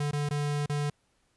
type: tone with dropouts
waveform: square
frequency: 146.1 Hz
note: D3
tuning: 9 cents flat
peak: -28 dBFS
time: 0-0.9 s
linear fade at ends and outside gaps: 5 ms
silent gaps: 0.112-0.13 / 0.29-0.308 / 0.661-0.695 s
effects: pink hiss -71 dBFS RMS until 1.36 s + resampled to 24000 Hz